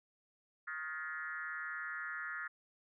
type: tone with frequency modulation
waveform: sine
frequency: 1570 Hz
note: G6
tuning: 2 cents sharp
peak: -39 dBFS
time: 0.67-2.48 s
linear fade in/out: 10 ms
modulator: 159 Hz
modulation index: 2
effects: none